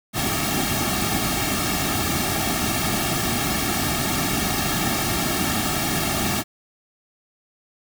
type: noise with comb filter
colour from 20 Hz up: pink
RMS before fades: -23 dBFS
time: 0.13-6.44 s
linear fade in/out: 50 ms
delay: 2 ms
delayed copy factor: -1
effects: none